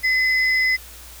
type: tone pair together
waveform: sine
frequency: 2029 / 5094 Hz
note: B6 / D#8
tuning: +46 / +40 cents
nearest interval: octave + major third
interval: 1594 cents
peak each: -16 / -27 dBFS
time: 0.03-0.77 s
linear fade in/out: 20 ms
effects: added 60 Hz sine -43 dBFS peak until 1.2 s + white hiss -42 dBFS RMS until 1.2 s